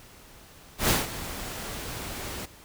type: noise with ADSR envelope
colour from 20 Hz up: pink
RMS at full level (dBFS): -21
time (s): 0.78-2.46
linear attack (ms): 110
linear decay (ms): 170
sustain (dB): -15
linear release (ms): 12
effects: pink hiss -51 dBFS RMS until 2.64 s